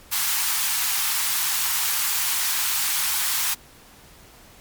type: high-pass noise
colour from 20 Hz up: white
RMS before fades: -23 dBFS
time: 0.11-3.55 s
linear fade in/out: 20 ms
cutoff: 800 Hz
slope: 48 dB/octave
effects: pink hiss -49 dBFS RMS until 4.6 s + MP3 96 kbps